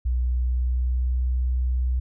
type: tone with pitch glide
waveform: sine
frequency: 61.6 to 62.64 Hz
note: B1 to B1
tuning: -4 to +25 cents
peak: -20 dBFS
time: 0.05-2 s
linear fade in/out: 10 ms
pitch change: +29 cents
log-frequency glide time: 0.23-1.22 s
effects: none